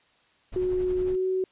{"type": "noise with tremolo", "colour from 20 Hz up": "brown", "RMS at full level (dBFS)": -35, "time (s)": [0.52, 1.16], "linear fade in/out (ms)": 10, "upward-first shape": "triangle", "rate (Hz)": 11, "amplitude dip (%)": 60}
{"type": "tone with pitch glide", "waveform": "sine", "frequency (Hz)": [366.4, 374.5], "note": ["F#4", "F#4"], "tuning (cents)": [-17, 21], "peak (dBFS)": -23, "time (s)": [0.56, 1.44], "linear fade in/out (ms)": 2, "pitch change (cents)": 38, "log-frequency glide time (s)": [1, 1.26]}
{"effects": ["white hiss -63 dBFS RMS until 1.51 s", "resampled to 8000 Hz"]}